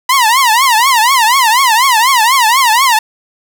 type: tone with vibrato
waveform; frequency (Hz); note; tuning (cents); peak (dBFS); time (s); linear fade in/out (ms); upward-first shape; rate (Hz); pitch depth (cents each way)
sawtooth; 977; B5; -19; -3; 0.09-2.99; 5; triangle; 4.1; 250
effects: none